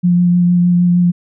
sine tone with vibrato, 176.2 Hz, F3, 16 cents sharp, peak -8 dBFS, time 0.03-1.12 s, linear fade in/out 20 ms, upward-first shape triangle, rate 6.5 Hz, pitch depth 17 cents each way, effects none

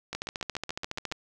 two click trains, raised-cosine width 0.2 ms, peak -15 / -17 dBFS, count 15 / 8, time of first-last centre 0.15-1.122 / 0.13-1.116 s, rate 14.4 / 7.1 Hz, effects none

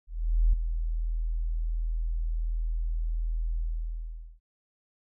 sine tone with ADSR envelope, 40.7 Hz, E1, 21 cents flat, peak -17 dBFS, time 0.07-4.4 s, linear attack 460 ms, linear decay 8 ms, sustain -9 dB, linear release 810 ms, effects none

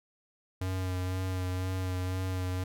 square tone with vibrato, 92.5 Hz, F#2, in tune, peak -31 dBFS, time 0.61-2.64 s, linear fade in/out 5 ms, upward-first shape sine, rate 2 Hz, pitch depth 20 cents each way, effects none

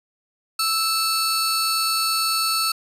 sawtooth tone pair together, 1318.5 / 4431 Hz, E6 / C#8, 0 / -2 cents, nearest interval octave + major sixth, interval 2098 cents, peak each -19 dBFS, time 0.59-2.72 s, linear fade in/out 5 ms, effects resampled to 32000 Hz

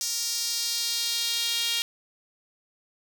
sawtooth tone with high-pass filter sweep, 466.2 Hz, A#4, in tune, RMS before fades -28 dBFS, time 0.01-1.82 s, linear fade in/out 0 ms, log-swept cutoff 5600 to 3300 Hz, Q 2.5, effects none

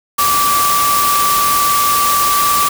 sine tone in noise, 1161 Hz, D6, 20 cents flat, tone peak -12 dBFS, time 0.18-2.69 s, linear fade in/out 10 ms, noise white, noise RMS -17 dBFS, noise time 0.18-2.69 s, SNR +2 dB, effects none

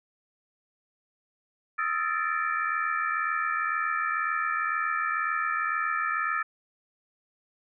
sine tone cluster, 1262 / 1344 / 1747 / 1814 / 2337 Hz, D#6 / E6 / A6 / A#6 / D7, +24 / +33 / -13 / -48 / -9 cents, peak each -30 / -31 / -31 / -36 / -37 dBFS, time 1.78-6.43 s, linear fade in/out 10 ms, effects none

